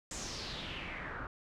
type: noise with low-pass filter sweep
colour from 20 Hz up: pink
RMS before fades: -42 dBFS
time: 0.11-1.27 s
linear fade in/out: 2 ms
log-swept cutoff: 7600 to 1300 Hz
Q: 3.8
effects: none